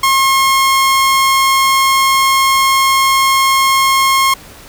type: tone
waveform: sawtooth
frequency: 1076 Hz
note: C6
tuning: 48 cents sharp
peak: -5 dBFS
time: 0.03-4.34 s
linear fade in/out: 5 ms
effects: pink hiss -37 dBFS RMS until 4.68 s